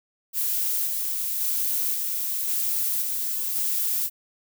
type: noise with tremolo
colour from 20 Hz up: violet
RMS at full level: -25 dBFS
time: 0.33-4.1 s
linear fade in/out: 50 ms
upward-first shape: square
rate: 0.93 Hz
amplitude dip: 25%
effects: none